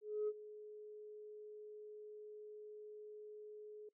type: tone with ADSR envelope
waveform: sine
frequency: 423.2 Hz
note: G#4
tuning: 33 cents sharp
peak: -33 dBFS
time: 0.01-3.89 s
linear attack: 270 ms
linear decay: 46 ms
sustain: -17 dB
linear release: 4 ms
effects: noise-tail reverb RT60 0.1 s tail -21 dB re dry + tanh soft clip ceiling -32 dBFS